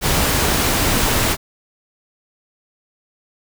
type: noise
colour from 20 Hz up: pink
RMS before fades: -17 dBFS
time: 0.01-1.37 s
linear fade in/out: 50 ms
effects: none